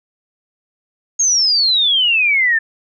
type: exponential sweep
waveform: sine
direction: down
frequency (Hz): 6620 to 1760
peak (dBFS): -11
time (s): 1.19-2.59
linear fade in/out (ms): 10
effects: none